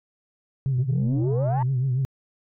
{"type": "tone with vibrato", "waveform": "sine", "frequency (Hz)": 130, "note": "C3", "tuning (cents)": -11, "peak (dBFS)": -19, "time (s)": [0.66, 2.05], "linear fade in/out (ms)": 0, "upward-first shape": "triangle", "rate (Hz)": 6.9, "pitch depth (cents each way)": 110}
{"type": "exponential sweep", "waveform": "sine", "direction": "up", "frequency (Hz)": [110, 940], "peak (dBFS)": -23, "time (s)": [0.78, 1.63], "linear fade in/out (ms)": 5}
{"effects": ["tanh soft clip ceiling -17 dBFS"]}